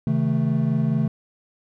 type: tone cluster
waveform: triangle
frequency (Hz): 134.9 / 159.5 / 219.6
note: C#3 / D#3 / A3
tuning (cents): -47 / +43 / -3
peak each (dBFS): -21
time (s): 0.07-1.08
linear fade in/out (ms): 2
effects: none